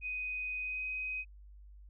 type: tone with pitch glide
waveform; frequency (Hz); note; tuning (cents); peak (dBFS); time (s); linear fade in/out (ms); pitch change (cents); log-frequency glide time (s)
sine; 2500 to 2516; D#7 to D#7; +8 to +19; -35; 0.01-1.25; 50; +11; 0.61-0.85
effects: added 50 Hz sine -51 dBFS peak until 1.89 s